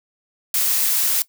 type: noise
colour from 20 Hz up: blue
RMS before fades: -19 dBFS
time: 0.54-1.22 s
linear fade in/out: 2 ms
effects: noise-tail reverb RT60 0.1 s tail -17 dB re dry